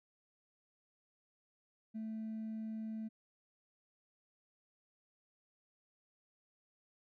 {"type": "tone with hard clipping", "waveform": "triangle", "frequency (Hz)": 220, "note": "A3", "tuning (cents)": 0, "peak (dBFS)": -39, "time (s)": [1.94, 3.09], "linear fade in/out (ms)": 20, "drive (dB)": 2, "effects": []}